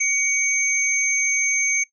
sine tone pair together, 2253 / 6321 Hz, C#7 / G8, +28 / +13 cents, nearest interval octave + tritone, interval 1785 cents, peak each -21 dBFS, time 0-1.84 s, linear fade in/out 10 ms, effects noise-tail reverb RT60 0.1 s tail -18 dB re dry

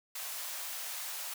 white high-pass noise, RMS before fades -40 dBFS, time 0.15-1.34 s, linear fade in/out 5 ms, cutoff 600 Hz, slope 24 dB/octave, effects none

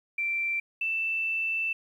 sine tone pair in turn, 2349 / 2658 Hz, D7 / E7, 0 / +14 cents, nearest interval major second, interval 214 cents, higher second, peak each -26 dBFS, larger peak neither, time 0.18-0.6 / 0.81-1.73 s, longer second, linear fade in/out 5 ms, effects 10-bit

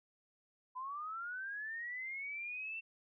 sine linear sweep, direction up, 995 to 2700 Hz, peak -40 dBFS, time 0.75-2.81 s, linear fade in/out 20 ms, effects none

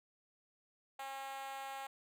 5% pulse tone with high-pass filter, 271 Hz, C#4, 39 cents flat, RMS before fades -45 dBFS, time 0.99-1.87 s, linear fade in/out 5 ms, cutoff 730 Hz, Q 8.3, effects none

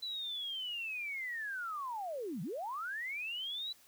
sine linear two-way sweep, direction down then up, 4000 to 144.9 to 4000 Hz, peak -37 dBFS, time 0.02-3.73 s, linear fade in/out 10 ms, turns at 2.42 s, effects white hiss -63 dBFS RMS until 3.87 s

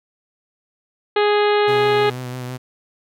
harmonic tone, 415.3 Hz, G#4, in tune, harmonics 1 / 2 / 3 / 4 / 5 / 6 / 7 / 8 / 9 / 10, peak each -15 / -21 / -25 / -27 / -29 / -31 / -32 / -33 / -34 / -35 dBFS, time 1.16-2.1 s, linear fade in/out 5 ms
sawtooth tone with vibrato, 125.9 Hz, B2, 34 cents sharp, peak -23 dBFS, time 1.67-2.58 s, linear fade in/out 20 ms, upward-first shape sine, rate 6.1 Hz, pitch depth 28 cents each way
effects none

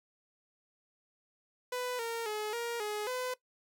sawtooth tone with pitch steps, 497.7 / 461.1 / 425 / 470.3 / 420.3 / 505 Hz, B4 / A#4 / G#4 / A#4 / G#4 / B4, +13 / -19 / +40 / +15 / +21 / +39 cents, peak -30 dBFS, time 1.72-3.34 s, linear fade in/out 5 ms, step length 270 ms, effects noise-tail reverb RT60 0.1 s tail -18 dB re dry

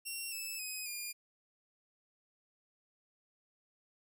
10% pulse tone with pitch steps, 2738 / 2626 / 2519 / 2417 Hz, F7 / E7 / D#7 / D7, -35 / -7 / +21 / +49 cents, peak -31 dBFS, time 0.05-1.13 s, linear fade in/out 20 ms, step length 270 ms, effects none

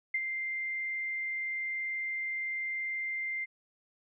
sine tone with ADSR envelope, 2093 Hz, C7, in tune, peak -26 dBFS, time 0.14-3.46 s, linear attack 6 ms, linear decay 47 ms, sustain -6 dB, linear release 26 ms, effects none

